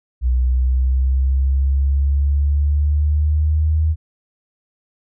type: exponential sweep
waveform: sine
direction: up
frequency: 61.74 to 79.1 Hz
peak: -13 dBFS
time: 0.21-3.96 s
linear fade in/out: 50 ms
effects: none